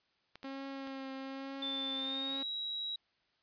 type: clicks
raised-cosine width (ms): 0.2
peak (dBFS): -31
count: 3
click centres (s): 0.356 / 0.431 / 0.873
type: tone with vibrato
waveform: sawtooth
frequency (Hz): 269.9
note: C#4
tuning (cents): -46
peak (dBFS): -37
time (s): 0.44-2.43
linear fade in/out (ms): 5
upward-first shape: triangle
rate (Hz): 1.1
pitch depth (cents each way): 22
type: tone with pitch glide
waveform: sine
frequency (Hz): 3542 to 3863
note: A7 to B7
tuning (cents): +11 to -39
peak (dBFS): -36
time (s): 1.62-2.96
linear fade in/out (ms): 5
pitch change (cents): +150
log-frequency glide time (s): 1.94-2.44
effects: white hiss -75 dBFS RMS until 3.42 s + resampled to 11025 Hz

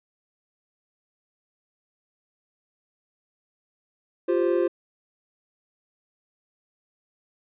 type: chord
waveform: triangle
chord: F suspended second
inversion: none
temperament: equal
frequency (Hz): 349.2 / 392 / 523.3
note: F4 / G4 / C5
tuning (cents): 0 / 0 / 0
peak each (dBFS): -20 / -24 / -24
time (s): 4.28-4.68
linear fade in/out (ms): 10
effects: resampled to 8000 Hz

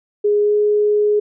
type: tone with pitch glide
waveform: sine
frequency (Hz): 414.5 to 417.9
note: G#4 to G#4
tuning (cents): -3 to +11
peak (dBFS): -12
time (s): 0.24-1.2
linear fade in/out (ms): 10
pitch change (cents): +14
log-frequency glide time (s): 0.42-0.54
effects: none

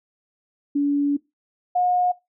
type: tone pair in turn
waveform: sine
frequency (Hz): 285.9 / 720.4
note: D4 / F#5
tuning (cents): -46 / -46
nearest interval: octave + major third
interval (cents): 1600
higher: second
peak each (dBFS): -17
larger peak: neither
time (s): 0.75-1.17 / 1.75-2.12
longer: first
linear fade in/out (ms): 10
effects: noise-tail reverb RT60 0.2 s tail -20 dB re dry

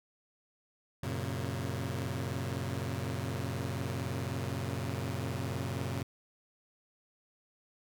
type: chord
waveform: sawtooth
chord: F# major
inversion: none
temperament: equal with one note detuned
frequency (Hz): 92.5 / 116.54 / 135.97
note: F#2 / A#2 / C#3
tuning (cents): 0 / 0 / -33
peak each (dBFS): -34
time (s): 1.03-6.03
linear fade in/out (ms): 5
effects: none

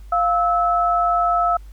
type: tone pair together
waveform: sine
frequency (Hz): 698.5 / 1303.4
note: F5 / E6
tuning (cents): 0 / -20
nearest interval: major seventh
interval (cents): 1080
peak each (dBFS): -18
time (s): 0.12-1.57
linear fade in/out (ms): 5
effects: added 50 Hz sine -36 dBFS peak until 1.72 s + pink hiss -57 dBFS RMS until 1.72 s

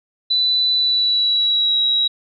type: tone with pitch glide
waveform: sine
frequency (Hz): 3985 to 3858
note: B7 to B7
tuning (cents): +15 to -41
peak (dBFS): -14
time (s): 0.3-2.08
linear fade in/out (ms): 10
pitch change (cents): -56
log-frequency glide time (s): 0.74-1.78
effects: none

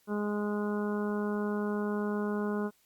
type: harmonic tone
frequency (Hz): 207.7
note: G#3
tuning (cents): 0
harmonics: 1 / 2 / 3 / 4 / 5 / 6 / 7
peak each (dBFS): -31 / -34 / -43 / -45 / -43 / -46 / -44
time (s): 0.07-2.71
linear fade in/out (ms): 50
effects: white hiss -68 dBFS RMS until 2.85 s + Opus 48 kbps

